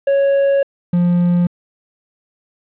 triangle tone pair in turn, 554.4 / 175.48 Hz, C#5 / F3, 0 / +9 cents, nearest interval octave + minor sixth, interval 1991 cents, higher first, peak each -9 dBFS, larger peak neither, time 0.07-0.63 / 0.93-1.47 s, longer first, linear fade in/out 5 ms, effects resampled to 8000 Hz + 8-bit

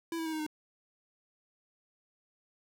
square tone with pitch steps, 332 / 325.4 / 318.8 / 312.5 / 306.2 Hz, E4 / E4 / D#4 / D#4 / D#4, +12 / -22 / +42 / +8 / -28 cents, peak -34 dBFS, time 0.12-0.465 s, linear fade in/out 2 ms, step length 69 ms, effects none

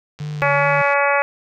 click train, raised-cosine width 0.2 ms, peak -23 dBFS, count 76, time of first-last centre 0.19-0.933 s, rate 101 Hz
triangle tone with vibrato, 147.2 Hz, D3, 4 cents sharp, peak -22 dBFS, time 0.2-0.82 s, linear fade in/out 5 ms, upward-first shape sine, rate 2.5 Hz, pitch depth 39 cents each way
harmonic tone, 282.9 Hz, C#4, 35 cents sharp, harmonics 2 / 3 / 4 / 5 / 6 / 7 / 8 / 9, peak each -19 / -21 / -22 / -23 / -24 / -24 / -25 / -26 dBFS, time 0.42-1.22 s, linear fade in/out 0 ms
effects none

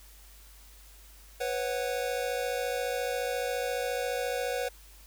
square chord, B suspended second, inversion none, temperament equal with one note detuned, 493.9 / 548.3 / 740 Hz, B4 / C#5 / F#5, 0 / -19 / 0 cents, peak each -33 / -35 / -37 dBFS, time 1.4-4.69 s, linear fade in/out 10 ms, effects added 50 Hz sine -52 dBFS peak until 5.06 s + white hiss -56 dBFS RMS until 5.06 s

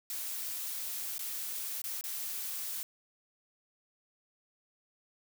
blue noise with dropouts, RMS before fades -38 dBFS, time 0.1-2.83 s, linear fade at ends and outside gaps 1 ms, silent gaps 1.181-1.192 / 1.818-1.84 / 2.011-2.039 s, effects none

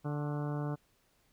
harmonic tone with a mistuned harmonic, 146.83 Hz, D3, in tune, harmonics 1 / 2 / 3 / 4 / 5 / 6 / 7 / 8 / 9 / 10, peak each -34 / -40 / -44 / -46 / -48 / -50 / -51 / -52 / -53 / -54 dBFS, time 0.04-0.76 s, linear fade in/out 20 ms, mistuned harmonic 7, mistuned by +57 cents, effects pink hiss -71 dBFS RMS until 1.32 s

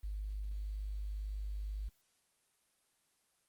sine tone with quantisation, 51 Hz, G#1, 31 cents flat, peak -37 dBFS, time 0.03-1.89 s, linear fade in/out 10 ms, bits 11, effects white hiss -75 dBFS RMS until 3.48 s + Opus 24 kbps

